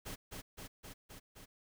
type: noise with echo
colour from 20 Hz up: pink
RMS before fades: -44 dBFS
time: 0.05-0.16 s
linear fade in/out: 20 ms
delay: 260 ms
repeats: 5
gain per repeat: -2 dB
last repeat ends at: 1.46 s
effects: none